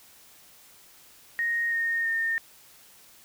sine tone with pitch steps, 1864.7 / 1844.3 / 1824.2 Hz, A#6 / A#6 / A#6, 0 / -19 / -38 cents, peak -24 dBFS, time 1.39-2.38 s, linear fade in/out 0 ms, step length 330 ms, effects white hiss -54 dBFS RMS until 3.24 s

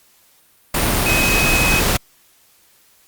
sine tone in noise, 2533 Hz, D#7, 30 cents sharp, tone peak -17 dBFS, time 1.06-1.8 s, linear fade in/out 5 ms, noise pink, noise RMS -17 dBFS, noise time 0.74-1.97 s, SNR -3 dB, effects white hiss -54 dBFS RMS until 3.07 s + Opus 48 kbps

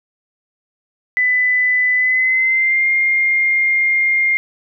sine tone with pitch glide, 1999 to 2118 Hz, B6 to C7, +20 to +21 cents, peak -12 dBFS, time 1.17-4.37 s, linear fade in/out 0 ms, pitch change +101 cents, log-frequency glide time 1.96-2.88 s, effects none

